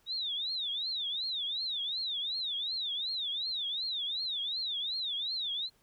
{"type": "tone with vibrato", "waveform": "sine", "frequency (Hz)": 3729, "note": "A#7", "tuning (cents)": 0, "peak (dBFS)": -32, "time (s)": [0.06, 5.7], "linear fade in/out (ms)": 50, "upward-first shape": "triangle", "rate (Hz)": 2.7, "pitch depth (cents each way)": 250, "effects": ["pink hiss -69 dBFS RMS until 5.82 s"]}